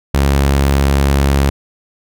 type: tone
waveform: sawtooth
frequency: 69.3 Hz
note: C#2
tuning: in tune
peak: -6 dBFS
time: 0.14-1.5 s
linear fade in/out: 5 ms
effects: none